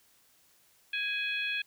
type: harmonic tone with a mistuned harmonic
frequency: 838 Hz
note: G#5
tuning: 15 cents sharp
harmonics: 2 / 3 / 4 / 5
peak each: -36 / -32 / -37 / -47 dBFS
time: 0.93-1.62 s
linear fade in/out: 5 ms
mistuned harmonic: 2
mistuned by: -24 cents
effects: white hiss -65 dBFS RMS until 1.66 s